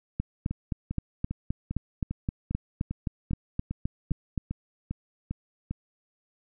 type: two click trains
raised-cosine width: 5 ms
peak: -15 / -19 dBFS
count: 17 / 14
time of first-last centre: 0.2-4.378 / 0.51-5.71 s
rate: 3.83 / 2.5 Hz
effects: none